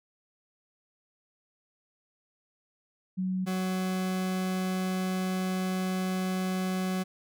sine / 40% pulse tone pair in turn, 186.1 / 186.1 Hz, F#3 / F#3, +10 / +10 cents, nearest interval unison, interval 0 cents, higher neither, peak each -27 dBFS, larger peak neither, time 3.17-3.46 / 3.46-7.04 s, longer second, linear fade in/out 20 ms, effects none

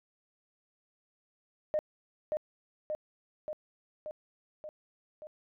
sine tone with echo, 611 Hz, D#5, 32 cents flat, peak -25 dBFS, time 1.74-1.79 s, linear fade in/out 0 ms, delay 580 ms, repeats 6, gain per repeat -3 dB, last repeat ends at 5.27 s, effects tanh soft clip ceiling -22 dBFS

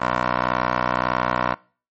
15% pulse tone with band-pass filter, 61.74 Hz, B1, in tune, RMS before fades -22 dBFS, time 0-1.55 s, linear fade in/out 20 ms, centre 1100 Hz, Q 1.9, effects noise-tail reverb RT60 0.4 s tail -23 dB re dry + MP3 32 kbps

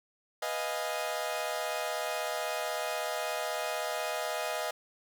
sawtooth chord, F half-diminished seventh, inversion second, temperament equal, 493.9 / 622.3 / 698.5 / 830.6 Hz, Cb5 / Eb5 / F5 / Ab5, 0 / 0 / 0 / 0 cents, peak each -36 / -31 / -34 / -36 dBFS, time 0.42-4.71 s, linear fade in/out 5 ms, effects none

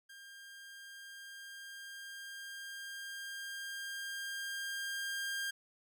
sawtooth tone with level ramp, 1603 Hz, G6, 38 cents sharp, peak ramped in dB -48 to -32 dBFS, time 0.09-5.51 s, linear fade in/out 10 ms, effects none

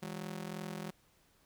sawtooth ring-modulated tone, 184.1 Hz, F#3, 8 cents flat, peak -33 dBFS, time 0.02-0.91 s, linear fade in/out 10 ms, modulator 21.4 Hz, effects pink hiss -69 dBFS RMS until 1.45 s

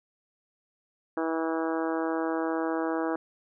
harmonic tone, 162.3 Hz, E3, 27 cents flat, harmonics 2 / 3 / 4 / 5 / 6 / 7 / 8 / 9 / 10, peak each -29 / -33 / -35 / -37 / -39 / -40 / -41 / -42 / -43 dBFS, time 1.17-3.16 s, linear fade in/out 2 ms, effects none

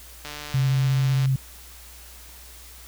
click train, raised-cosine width 0.2 ms, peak -18 dBFS, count 150, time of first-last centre 0.25-1.257 s, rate 148 Hz
sine tone with vibrato, 132.7 Hz, C3, 25 cents sharp, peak -18 dBFS, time 0.54-1.36 s, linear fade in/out 5 ms, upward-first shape triangle, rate 11 Hz, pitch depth 12 cents each way
effects added 60 Hz sine -46 dBFS peak until 2.87 s + white hiss -46 dBFS RMS until 2.87 s

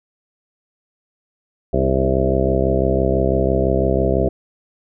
harmonic tone with a mistuned harmonic, 66 Hz, C2, 16 cents sharp, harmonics 1 / 2 / 3 / 4 / 5 / 6 / 7 / 8 / 9 / 10, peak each -21 / -23 / -24 / -27 / -26 / -21 / -27 / -23 / -27 / -23 dBFS, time 1.73-4.29 s, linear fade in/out 5 ms, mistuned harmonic 5, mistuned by -24 cents, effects none

